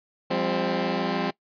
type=chord; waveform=15% pulse; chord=F suspended second; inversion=none; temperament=equal with one note detuned; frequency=174.61 / 201.2 / 261.6 Hz; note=F3 / G3 / C4; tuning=0 / +45 / 0 cents; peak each=-22 dBFS; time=0.3-1.31 s; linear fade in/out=10 ms; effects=noise-tail reverb RT60 0.1 s tail -21 dB re dry + resampled to 11025 Hz